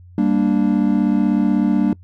triangle chord, G minor, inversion none, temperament equal with one note detuned, 197.13 / 233.1 / 293.7 Hz, G3 / Bb3 / D4, +10 / 0 / 0 cents, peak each -16 dBFS, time 0.18-1.93 s, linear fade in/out 2 ms, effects noise-tail reverb RT60 0.1 s tail -24 dB re dry + added 89 Hz sine -40 dBFS peak until 2.03 s

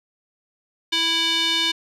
square tone with band-pass filter, 329.6 Hz, E4, in tune, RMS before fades -21 dBFS, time 0.92-1.72 s, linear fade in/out 10 ms, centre 3400 Hz, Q 3.6, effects none

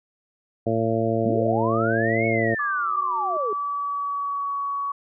harmonic tone, 113 Hz, A2, 47 cents sharp, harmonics 1 / 2 / 3 / 4 / 5 / 6, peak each -27 / -27 / -27 / -27 / -27 / -27 dBFS, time 0.66-2.55 s, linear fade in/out 10 ms
sine linear two-way sweep, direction up then down, 172.7 to 2217 to 389.5 Hz, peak -25 dBFS, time 1.25-3.53 s, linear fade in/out 2 ms, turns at 2.26 s
sine tone with exponential growth, 370 Hz, F#4, in tune, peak -32 dBFS, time 2.4-3.37 s, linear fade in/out 1 ms, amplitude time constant 210 ms
sine tone with pitch glide, 1174.7 to 1124.9 Hz, D6 to C#6, 0 to +25 cents, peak -24 dBFS, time 2.59-4.92 s, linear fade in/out 5 ms, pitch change -75 cents, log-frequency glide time 2.71-4.57 s
effects none

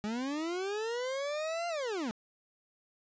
40% pulse linear two-way sweep, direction up then down, 204 to 698.5 to 204 Hz, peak -32 dBFS, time 0.04-2.11 s, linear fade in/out 0 ms, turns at 1.68 s, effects resampled to 16000 Hz + 12-bit

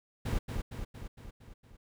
brown noise with echo, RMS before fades -31 dBFS, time 0.25-0.39 s, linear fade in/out 10 ms, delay 230 ms, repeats 6, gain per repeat -4 dB, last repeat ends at 1.77 s, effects none

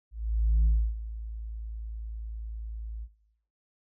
sine tone with ADSR envelope, 55 Hz, A1, in tune, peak -17 dBFS, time 0.11-3.08 s, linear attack 540 ms, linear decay 290 ms, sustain -18 dB, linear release 52 ms, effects noise-tail reverb RT60 0.8 s tail -17 dB re dry + tanh soft clip ceiling -18 dBFS

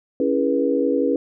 sine chord, C# minor seventh, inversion none, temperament equal with one note detuned, 277.2 / 329.6 / 415.3 / 486 Hz, C#4 / E4 / G#4 / B4, 0 / 0 / 0 / -28 cents, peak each -21 / -25 / -24 / -21 dBFS, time 0.2-1.16 s, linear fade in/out 2 ms, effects none

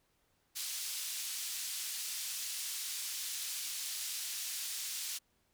pink band-pass noise, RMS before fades -40 dBFS, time 0.55-5.19 s, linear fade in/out 20 ms, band 4100 to 14000 Hz, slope 12 dB/octave, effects pink hiss -75 dBFS RMS until 5.53 s

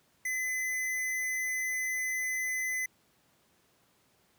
square tone, 2024 Hz, B6, 42 cents sharp, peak -31 dBFS, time 0.25-2.86 s, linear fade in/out 5 ms, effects pink hiss -68 dBFS RMS until 4.38 s + high-pass 100 Hz 12 dB/octave

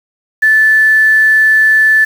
sine tone with quantisation, 1749 Hz, A6, 11 cents flat, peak -5 dBFS, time 0.42-2.05 s, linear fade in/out 10 ms, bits 5, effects none

